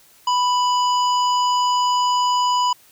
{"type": "harmonic tone", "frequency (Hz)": 990, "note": "B5", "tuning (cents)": 4, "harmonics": [1, 3, 5, 7], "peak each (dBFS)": [-16, -26, -30, -33], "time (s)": [0.27, 2.73], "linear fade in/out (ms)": 5, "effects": ["white hiss -52 dBFS RMS until 2.91 s"]}